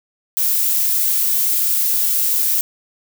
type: noise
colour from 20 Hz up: violet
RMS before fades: -17 dBFS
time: 0.37-2.61 s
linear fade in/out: 0 ms
effects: none